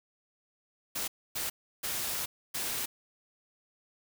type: noise bursts at uneven times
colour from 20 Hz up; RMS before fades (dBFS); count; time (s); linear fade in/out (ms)
white; -34; 4; 0.95-1.08 / 1.35-1.5 / 1.83-2.26 / 2.54-2.86; 10
effects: none